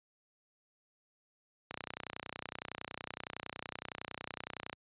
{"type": "click train", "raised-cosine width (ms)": 0.3, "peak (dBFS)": -23, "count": 94, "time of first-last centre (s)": [1.71, 4.729], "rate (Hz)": 30.8, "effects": ["high-pass 80 Hz 12 dB/octave", "resampled to 8000 Hz"]}